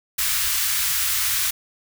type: band-stop noise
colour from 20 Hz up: white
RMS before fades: -22 dBFS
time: 0.18-1.51 s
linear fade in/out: 10 ms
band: 100 to 1200 Hz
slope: 24 dB/octave
effects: none